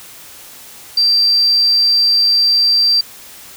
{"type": "tone", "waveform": "sine", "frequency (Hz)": 4699, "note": "D8", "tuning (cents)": 0, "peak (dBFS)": -9, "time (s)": [0.97, 3.01], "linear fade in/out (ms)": 5, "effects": ["white hiss -37 dBFS RMS until 3.56 s"]}